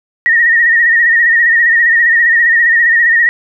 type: tone with vibrato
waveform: sine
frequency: 1864.7 Hz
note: A#6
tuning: in tune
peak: -6 dBFS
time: 0.26-3.29 s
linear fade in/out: 0 ms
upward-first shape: sine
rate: 15 Hz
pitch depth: 59 cents each way
effects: none